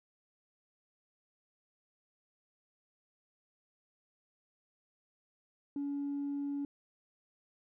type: tone with tanh clipping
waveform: triangle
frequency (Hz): 283.5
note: C#4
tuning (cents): +39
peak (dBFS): -34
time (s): 5.76-6.65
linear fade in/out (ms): 2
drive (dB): 5
effects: none